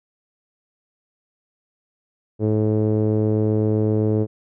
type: tone with low-pass filter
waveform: sawtooth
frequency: 107.7 Hz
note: A2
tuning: 37 cents flat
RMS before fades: -19 dBFS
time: 2.39-4.27 s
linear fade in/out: 50 ms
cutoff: 430 Hz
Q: 3
effects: none